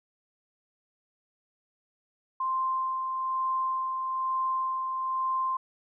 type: tone with tremolo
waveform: sine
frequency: 1046.5 Hz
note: C6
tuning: in tune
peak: -25 dBFS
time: 2.4-5.57 s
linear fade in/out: 5 ms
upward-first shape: sine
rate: 1.1 Hz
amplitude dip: 35%
effects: none